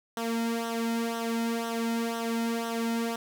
sawtooth tone with flanger, 230.3 Hz, A#3, 21 cents flat, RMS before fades -30 dBFS, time 0.17-3.16 s, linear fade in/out 2 ms, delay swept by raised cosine 0.42 to 1.82 ms, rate 2 Hz, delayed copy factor -0.7, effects none

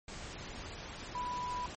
sine tone in noise, 987.8 Hz, B5, in tune, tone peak -35 dBFS, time 1.15-1.66 s, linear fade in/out 2 ms, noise pink, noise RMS -45 dBFS, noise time 0.08-1.75 s, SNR +7 dB, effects MP3 32 kbps

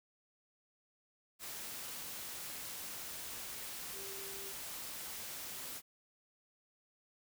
sine tone in noise, 391.5 Hz, G4, 2 cents flat, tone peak -51 dBFS, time 3.92-4.54 s, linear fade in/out 50 ms, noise white, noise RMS -45 dBFS, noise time 1.39-5.82 s, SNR -9 dB, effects none

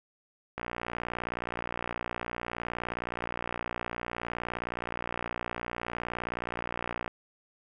click train, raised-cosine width 0.5 ms, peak -18 dBFS, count 387, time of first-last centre 0.58-7.078 s, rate 59.4 Hz, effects none

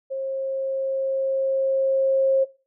sine tone with level ramp, 536 Hz, C5, 42 cents sharp, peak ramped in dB -25 to -15 dBFS, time 0.1-2.45 s, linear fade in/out 20 ms, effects noise-tail reverb RT60 0.3 s tail -19 dB re dry

